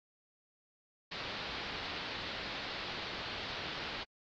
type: low-pass noise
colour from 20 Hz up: white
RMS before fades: -42 dBFS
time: 1.11-4.04 s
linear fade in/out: 10 ms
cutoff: 4500 Hz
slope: 48 dB/octave
effects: AAC 48 kbps